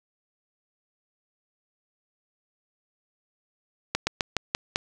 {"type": "slowing click train", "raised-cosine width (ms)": 0.2, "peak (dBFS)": -6, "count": 6, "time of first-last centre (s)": [3.95, 4.759], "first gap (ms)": 120, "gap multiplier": 1.15, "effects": []}